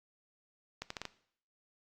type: accelerating click train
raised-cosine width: 0.2 ms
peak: -21 dBFS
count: 5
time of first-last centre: 0.82-1.053 s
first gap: 84 ms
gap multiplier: 0.76
effects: noise-tail reverb RT60 0.6 s tail -17 dB re dry + Opus 48 kbps